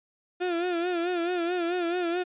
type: tone with vibrato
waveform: 35% pulse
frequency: 349.2 Hz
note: F4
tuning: in tune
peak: -24 dBFS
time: 0.4-2.24 s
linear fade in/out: 20 ms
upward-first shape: sine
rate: 4.6 Hz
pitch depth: 75 cents each way
effects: resampled to 8000 Hz